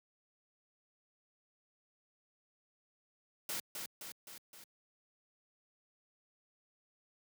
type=noise with echo; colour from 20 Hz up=white; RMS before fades=-39 dBFS; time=3.49-3.6 s; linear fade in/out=2 ms; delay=260 ms; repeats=4; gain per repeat=-4 dB; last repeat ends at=4.64 s; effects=high-pass 100 Hz 12 dB/octave